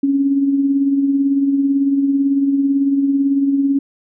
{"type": "tone with tremolo", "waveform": "sine", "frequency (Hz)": 277.2, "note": "C#4", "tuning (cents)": 0, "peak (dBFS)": -10, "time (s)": [0.03, 3.79], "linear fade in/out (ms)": 5, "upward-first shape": "triangle", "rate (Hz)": 18, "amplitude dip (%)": 50, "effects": []}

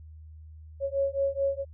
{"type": "beating tone pair", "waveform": "sine", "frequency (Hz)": [549, 553.6], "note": ["C#5", "C#5"], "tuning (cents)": [-17, -2], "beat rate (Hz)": 4.6, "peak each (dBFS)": -28, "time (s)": [0.8, 1.65], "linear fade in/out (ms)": 50, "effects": ["added 78 Hz sine -44 dBFS peak until 1.73 s"]}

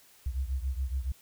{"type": "beating tone pair", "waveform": "sine", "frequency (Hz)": [63.6, 70.7], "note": ["C2", "C#2"], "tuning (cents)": [-48, 35], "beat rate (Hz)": 7.1, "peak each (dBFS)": [-30, -33], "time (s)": [0.26, 1.12], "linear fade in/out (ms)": 5, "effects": ["tanh soft clip ceiling -23 dBFS", "white hiss -59 dBFS RMS until 1.21 s"]}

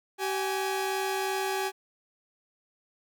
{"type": "tone pair together", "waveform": "sawtooth", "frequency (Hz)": [383.9, 830.6], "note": ["G4", "G#5"], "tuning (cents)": [-36, 0], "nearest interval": "octave + minor second", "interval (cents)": 1336, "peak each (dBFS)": [-26, -28], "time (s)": [0.18, 1.72], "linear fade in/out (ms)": 50, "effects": []}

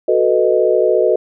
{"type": "chord", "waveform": "sine", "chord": "B dominant seventh", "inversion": "second", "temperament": "equal", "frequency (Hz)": [370, 440, 493.9, 622.3], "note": ["F#4", "A4", "B4", "D#5"], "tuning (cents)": [0, 0, 0, 0], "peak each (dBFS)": -16, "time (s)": [0.08, 1.16], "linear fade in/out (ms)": 5, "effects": []}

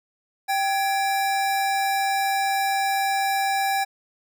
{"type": "tone pair together", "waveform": "square", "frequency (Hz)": [784, 1679.6], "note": ["G5", "G#6"], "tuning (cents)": [0, 19], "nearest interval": "octave + minor second", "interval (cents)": 1319, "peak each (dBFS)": [-22, -30], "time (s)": [0.48, 3.85], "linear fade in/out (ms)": 20, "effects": []}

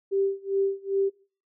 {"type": "tone with tremolo", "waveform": "sine", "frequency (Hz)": 392, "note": "G4", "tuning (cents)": 0, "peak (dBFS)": -20, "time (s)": [0.11, 1.1], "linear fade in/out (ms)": 20, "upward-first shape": "sine", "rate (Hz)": 2.5, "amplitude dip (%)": 95, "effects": ["noise-tail reverb RT60 0.4 s tail -21 dB re dry"]}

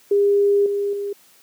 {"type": "tone with level steps", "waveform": "sine", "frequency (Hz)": 404, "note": "G#4", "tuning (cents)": -48, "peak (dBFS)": [-13, -19, -23], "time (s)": [0.11, 1.13], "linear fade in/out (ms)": 5, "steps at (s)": [0.66, 0.93], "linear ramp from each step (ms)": 2, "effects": ["white hiss -53 dBFS RMS until 1.42 s", "high-pass 150 Hz 12 dB/octave"]}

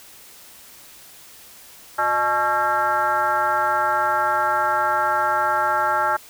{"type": "tone with frequency modulation", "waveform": "sine", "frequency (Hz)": 1108.7, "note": "C#6", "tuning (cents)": 0, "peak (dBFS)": -17, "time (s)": [1.98, 6.17], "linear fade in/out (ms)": 10, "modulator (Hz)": 249, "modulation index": 1.9, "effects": ["white hiss -45 dBFS RMS until 6.29 s"]}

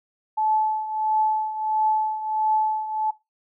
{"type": "tone with tremolo", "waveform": "sine", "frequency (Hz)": 866, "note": "A5", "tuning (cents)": -28, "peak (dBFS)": -17, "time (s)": [0.37, 3.11], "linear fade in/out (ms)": 10, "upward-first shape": "triangle", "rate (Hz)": 1.5, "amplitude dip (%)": 75, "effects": ["noise-tail reverb RT60 0.2 s tail -17 dB re dry"]}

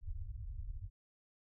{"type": "low-pass noise", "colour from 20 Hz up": "pink", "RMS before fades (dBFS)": -43, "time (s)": [0.01, 0.9], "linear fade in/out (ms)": 50, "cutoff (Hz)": 110, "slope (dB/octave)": 96, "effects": []}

